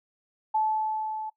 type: tone with level ramp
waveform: sine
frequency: 868 Hz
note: A5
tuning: 24 cents flat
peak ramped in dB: -21 to -32 dBFS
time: 0.54-1.3 s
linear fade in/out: 10 ms
effects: noise-tail reverb RT60 0.1 s tail -20 dB re dry